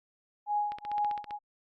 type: tone with tremolo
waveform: sine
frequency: 830.6 Hz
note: G#5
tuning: in tune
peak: -25 dBFS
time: 0.46-1.39 s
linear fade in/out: 50 ms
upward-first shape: triangle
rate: 2.2 Hz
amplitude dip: 100%
type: click train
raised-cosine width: 0.3 ms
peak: -27 dBFS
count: 10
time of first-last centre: 0.72-1.308 s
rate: 15.3 Hz
effects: Opus 48 kbps